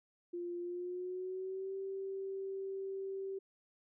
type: tone with pitch glide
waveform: sine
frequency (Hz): 349.2 to 387.5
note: F4 to G4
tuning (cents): 0 to -20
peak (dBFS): -38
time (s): 0.33-3.39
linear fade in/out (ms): 10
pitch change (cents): +180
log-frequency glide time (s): 0.6-1.75
effects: none